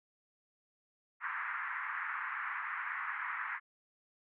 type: band-pass noise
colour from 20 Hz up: white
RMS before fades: -39 dBFS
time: 1.2-3.6 s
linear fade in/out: 50 ms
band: 1000 to 2000 Hz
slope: 48 dB/octave
effects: none